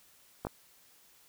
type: clicks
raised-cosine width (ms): 1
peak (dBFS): -21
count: 2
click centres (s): 0.45 / 0.469
effects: white hiss -62 dBFS RMS until 1.28 s